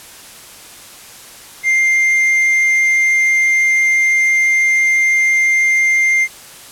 sine tone with tanh clipping, 2102 Hz, C7, 7 cents sharp, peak -11 dBFS, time 1.63-6.28 s, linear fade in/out 50 ms, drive 4 dB, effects white hiss -37 dBFS RMS until 6.71 s + low-pass 12000 Hz 12 dB/octave

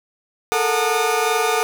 30% pulse tone cluster, 434.4 / 457 / 732 / 1218 Hz, A4 / A#4 / F#5 / D#6, -22 / -34 / -19 / -37 cents, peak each -20 dBFS, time 0.52-1.63 s, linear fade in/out 0 ms, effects none

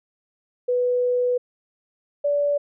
sine tone pair in turn, 493.9 / 577.6 Hz, B4 / D5, 0 / -29 cents, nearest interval minor third, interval 271 cents, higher second, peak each -18 dBFS, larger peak neither, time 0.68-1.38 / 2.24-2.58 s, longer first, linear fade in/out 10 ms, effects none

